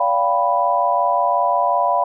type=chord; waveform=sine; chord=G dominant seventh; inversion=second; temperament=equal with one note detuned; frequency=575.9 / 698.5 / 784 / 987.8 Hz; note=D5 / F5 / G5 / B5; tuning=-34 / 0 / 0 / 0 cents; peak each=-22 / -19 / -23 / -18 dBFS; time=0-2.04 s; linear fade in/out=5 ms; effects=none